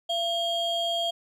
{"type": "ring-modulated tone", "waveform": "triangle", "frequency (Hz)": 1962, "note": "B6", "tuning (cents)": -12, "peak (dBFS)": -20, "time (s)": [0.09, 1.11], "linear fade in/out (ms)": 10, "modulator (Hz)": 1280, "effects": []}